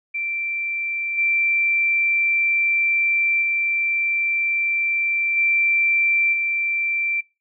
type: tone with level steps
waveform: sine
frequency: 2349 Hz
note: D7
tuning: in tune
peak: -23 / -17 / -19 / -16 / -20 dBFS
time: 0.14-7.21 s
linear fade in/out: 10 ms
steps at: 1.17 / 3.41 / 5.36 / 6.32 s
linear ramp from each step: 20 ms
effects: noise-tail reverb RT60 0.3 s tail -24 dB re dry